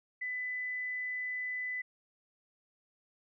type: tone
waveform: sine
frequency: 2000 Hz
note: B6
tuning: 21 cents sharp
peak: -34 dBFS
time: 0.21-1.82 s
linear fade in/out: 10 ms
effects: none